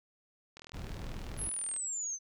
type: click train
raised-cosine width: 0.2 ms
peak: -31 dBFS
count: 49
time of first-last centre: 0.57-1.764 s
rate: 40.2 Hz
type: noise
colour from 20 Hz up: brown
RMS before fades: -41 dBFS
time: 0.73-1.5 s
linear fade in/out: 20 ms
type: exponential sweep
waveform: sine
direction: down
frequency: 11000 to 6110 Hz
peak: -34 dBFS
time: 1.37-2.19 s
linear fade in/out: 50 ms
effects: none